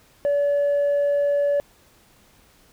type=tone with tanh clipping; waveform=triangle; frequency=573 Hz; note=D5; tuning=43 cents flat; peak=-18 dBFS; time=0.25-1.6 s; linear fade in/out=0 ms; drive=6 dB; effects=pink hiss -56 dBFS RMS until 2.72 s